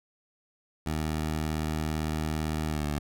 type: tone with pitch glide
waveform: 15% pulse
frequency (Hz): 77.78 to 74.1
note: D#2 to D2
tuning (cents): 0 to +16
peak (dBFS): -22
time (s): 0.86-2.99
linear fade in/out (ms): 5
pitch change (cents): -84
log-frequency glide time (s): 2.68-2.86
effects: none